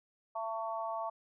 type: harmonic tone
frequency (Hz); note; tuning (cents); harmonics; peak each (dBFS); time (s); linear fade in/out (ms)
223.9; A3; +30; 3 / 4 / 5; -38 / -39 / -40; 0.35-1.1; 10
effects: none